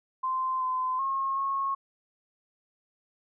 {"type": "tone with pitch steps", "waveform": "sine", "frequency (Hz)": [1039, 1026, 1081, 1092], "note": ["C6", "C6", "C#6", "C#6"], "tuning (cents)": [-12, -34, -44, -26], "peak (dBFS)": -26, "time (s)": [0.23, 1.75], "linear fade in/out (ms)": 10, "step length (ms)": 380, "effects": []}